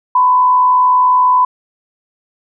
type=tone with frequency modulation; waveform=sine; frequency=1003 Hz; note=B5; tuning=26 cents sharp; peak=-7 dBFS; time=0.15-1.45 s; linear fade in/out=5 ms; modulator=66.5 Hz; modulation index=0.33; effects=none